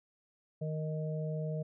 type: harmonic tone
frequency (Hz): 155.56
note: D#3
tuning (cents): 0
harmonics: 1 / 3 / 4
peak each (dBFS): -34 / -42 / -42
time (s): 0.61-1.63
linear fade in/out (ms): 10
effects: none